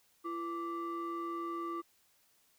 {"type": "ring-modulated tone", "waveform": "triangle", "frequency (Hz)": 414.7, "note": "G#4", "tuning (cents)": -3, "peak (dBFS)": -31, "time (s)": [0.24, 1.82], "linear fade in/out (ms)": 20, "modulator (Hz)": 753, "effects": ["white hiss -70 dBFS RMS until 2.58 s"]}